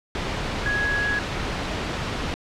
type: tone in noise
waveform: sine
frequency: 1668 Hz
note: G#6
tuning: 7 cents sharp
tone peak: -22 dBFS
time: 0.66-1.19 s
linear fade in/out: 0 ms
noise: pink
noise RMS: -27 dBFS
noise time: 0.15-2.34 s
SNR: +2 dB
effects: low-pass 4000 Hz 12 dB/octave